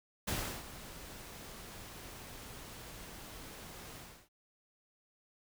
pink noise with ADSR envelope, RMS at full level -35 dBFS, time 0.27-4.29 s, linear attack 11 ms, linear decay 350 ms, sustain -14 dB, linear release 310 ms, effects none

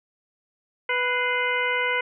harmonic tone with a mistuned harmonic, 493.9 Hz, B4, in tune, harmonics 1 / 2 / 3 / 4 / 5 / 6, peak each -29 / -29 / -28 / -25 / -34 / -34 dBFS, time 0.89-2.01 s, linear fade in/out 5 ms, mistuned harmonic 4, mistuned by +85 cents, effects none

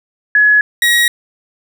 sine / 30% pulse tone pair in turn, 1692 / 1899.2 Hz, G#6 / A#6, +32 / +32 cents, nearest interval major second, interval 200 cents, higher second, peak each -6 dBFS, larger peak neither, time 0.35-0.61 / 0.82-1.08 s, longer neither, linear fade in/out 2 ms, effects none

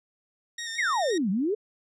15% pulse tone with vibrato, 1846 Hz, A#6, 17 cents flat, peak -26 dBFS, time 0.58-1.18 s, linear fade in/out 5 ms, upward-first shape square, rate 5.7 Hz, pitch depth 27 cents each way
sine exponential two-way sweep, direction down then up, 2275 to 179.5 to 449.8 Hz, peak -23 dBFS, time 0.78-1.55 s, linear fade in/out 10 ms, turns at 1.3 s
effects low-pass 9000 Hz 12 dB/octave

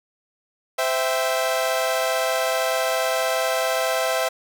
sawtooth chord, C major, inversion none, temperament equal with one note detuned, 517.5 / 659.3 / 784 Hz, C5 / E5 / G5, -19 / 0 / 0 cents, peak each -21 / -19 / -25 dBFS, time 0.78-4.29 s, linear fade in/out 10 ms, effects none

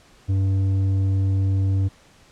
square tone with low-pass filter, 96.6 Hz, G2, 25 cents flat, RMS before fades -20 dBFS, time 0.28-1.89 s, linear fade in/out 20 ms, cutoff 230 Hz, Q 0.74, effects pink hiss -53 dBFS RMS until 2.31 s + low-pass 8000 Hz 12 dB/octave

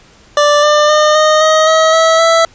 25% pulse tone with pitch steps, 587.3 / 597.2 / 607.3 / 617.6 / 628 / 638.6 / 649.4 / 660.4 Hz, D5 / D5 / D#5 / D#5 / D#5 / D#5 / E5 / E5, 0 / +29 / -42 / -13 / +16 / +45 / -26 / +3 cents, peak -3 dBFS, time 0.37-2.45 s, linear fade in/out 2 ms, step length 260 ms, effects pink hiss -44 dBFS RMS until 2.54 s + resampled to 16000 Hz

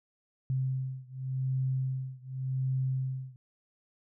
sine beating tone pair, 130.81 / 131.69 Hz, C3 / C3, 0 / +12 cents, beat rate 0.88 Hz, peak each -32 / -33 dBFS, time 0.5-3.36 s, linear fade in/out 0 ms, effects none

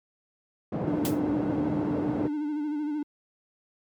pink band-pass noise, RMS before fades -30 dBFS, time 0.72-2.28 s, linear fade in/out 5 ms, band 140 to 520 Hz, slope 12 dB/octave
triangle tone with vibrato, 298.5 Hz, D4, 28 cents sharp, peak -25 dBFS, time 0.87-3.03 s, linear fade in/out 5 ms, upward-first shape sine, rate 13 Hz, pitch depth 50 cents each way
white noise with exponential decay, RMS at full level -29 dBFS, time 1.05-1.2 s, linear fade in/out 1 ms, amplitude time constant 31 ms
effects high-pass 80 Hz 12 dB/octave + MP3 96 kbps

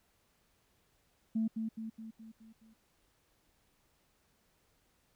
sine tone with echo, 222.3 Hz, A3, 18 cents sharp, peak -28 dBFS, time 1.35-1.48 s, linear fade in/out 10 ms, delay 210 ms, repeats 6, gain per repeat -5 dB, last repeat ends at 2.74 s, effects tanh soft clip ceiling -24 dBFS + pink hiss -73 dBFS RMS until 5.15 s

